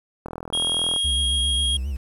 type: click train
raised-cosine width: 1 ms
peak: -18 dBFS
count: 30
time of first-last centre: 0.26-0.962 s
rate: 41.3 Hz
type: tone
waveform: square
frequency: 3268 Hz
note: G#7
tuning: 29 cents flat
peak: -21 dBFS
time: 0.53-1.77 s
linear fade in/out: 5 ms
type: tone with vibrato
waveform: triangle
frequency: 67.9 Hz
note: C#2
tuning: 35 cents flat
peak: -22 dBFS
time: 1.04-1.97 s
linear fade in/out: 10 ms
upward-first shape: sine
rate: 7.4 Hz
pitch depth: 130 cents each way
effects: resampled to 32000 Hz + 8-bit